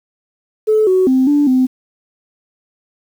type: tone with pitch steps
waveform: sine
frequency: 432.3 / 372.9 / 260.3 / 291 / 257.1 Hz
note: A4 / F#4 / C4 / D4 / C4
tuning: -31 / +14 / -9 / -16 / -30 cents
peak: -8 dBFS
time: 0.67-1.67 s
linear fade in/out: 20 ms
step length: 200 ms
effects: tanh soft clip ceiling -4 dBFS + 7-bit